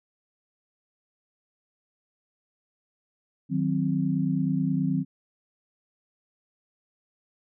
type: chord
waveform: sine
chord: C diminished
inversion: first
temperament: equal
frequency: 155.56 / 185 / 261.6 Hz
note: Eb3 / Gb3 / C4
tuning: 0 / 0 / 0 cents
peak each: -27 dBFS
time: 3.49-5.05 s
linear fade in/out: 50 ms
effects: none